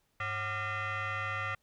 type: tone with frequency modulation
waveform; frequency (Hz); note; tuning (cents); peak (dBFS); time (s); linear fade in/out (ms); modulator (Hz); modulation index
sine; 101.1; G#2; -46; -31; 0.2-1.55; 5; 645; 3.4
effects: tanh soft clip ceiling -29 dBFS + pink hiss -75 dBFS RMS until 1.62 s

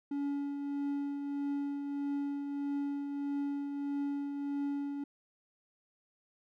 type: tone with tremolo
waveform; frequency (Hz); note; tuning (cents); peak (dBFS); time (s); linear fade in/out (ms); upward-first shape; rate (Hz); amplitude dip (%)
triangle; 283.4; C#4; +38; -29; 0.11-5.04; 5; triangle; 1.6; 45
effects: none

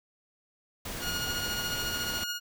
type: noise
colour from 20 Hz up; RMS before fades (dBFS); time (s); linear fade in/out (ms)
pink; -37; 0.85-2.24; 5
type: tone with tremolo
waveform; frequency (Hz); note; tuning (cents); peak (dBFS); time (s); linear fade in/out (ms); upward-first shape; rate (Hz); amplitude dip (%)
15% pulse; 1436; F6; +48; -23; 1-2.4; 50; triangle; 14; 45
effects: none

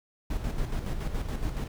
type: noise with tremolo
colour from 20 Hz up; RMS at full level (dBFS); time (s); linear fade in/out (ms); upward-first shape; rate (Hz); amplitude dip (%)
brown; -29; 0.3-1.68; 5; square; 7.1; 50
effects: none

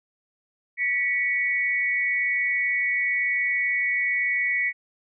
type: tone pair together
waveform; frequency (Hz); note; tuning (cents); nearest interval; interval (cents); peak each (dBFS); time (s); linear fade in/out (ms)
sine; 1953 / 2232; B6 / C#7; -20 / +11; major second; 231; -24; 0.77-4.73; 50
effects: none

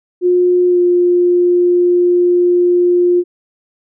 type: tone with pitch glide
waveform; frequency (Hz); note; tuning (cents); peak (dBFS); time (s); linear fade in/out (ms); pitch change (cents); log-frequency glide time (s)
sine; 358.2 to 353.7; F4 to F4; +44 to +22; -8; 0.21-3.24; 50; -22; 0.68-0.79
effects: none

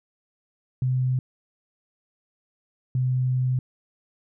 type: tone pair in turn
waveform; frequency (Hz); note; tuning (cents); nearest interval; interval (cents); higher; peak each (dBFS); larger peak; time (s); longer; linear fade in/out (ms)
sine; 128.2 / 127.75; C3 / C3; -35 / -41; unison; 6; first; -20; neither; 0.82-1.19 / 2.95-3.59; second; 2
effects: none

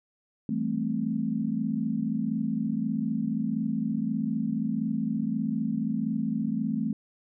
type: chord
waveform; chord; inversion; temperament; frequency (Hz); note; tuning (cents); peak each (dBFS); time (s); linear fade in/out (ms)
sine; A minor seventh; second; equal; 164.81 / 196 / 220 / 261.6; E3 / G3 / A3 / C4; 0 / 0 / 0 / 0; -34 / -34 / -28 / -32; 0.49-6.93; 2
effects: none

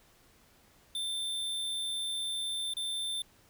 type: tone with dropouts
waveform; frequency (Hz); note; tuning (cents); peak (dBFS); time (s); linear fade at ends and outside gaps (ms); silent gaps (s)
square; 3562; A7; +21; -33; 0.95-3.22; 2; 2.737-2.768
effects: pink hiss -63 dBFS RMS until 3.49 s

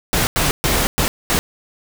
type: noise bursts at uneven times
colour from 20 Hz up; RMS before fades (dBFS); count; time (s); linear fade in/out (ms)
pink; -17; 5; 0.13-0.27 / 0.36-0.51 / 0.64-0.87 / 0.98-1.08 / 1.3-1.39; 0
effects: none

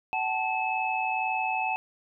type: tone cluster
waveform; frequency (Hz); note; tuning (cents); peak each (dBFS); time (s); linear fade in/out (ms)
sine; 752 / 874 / 2596; F#5 / A5 / E7; +28 / -12 / -27; -30; 0.13-1.76; 0
effects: none

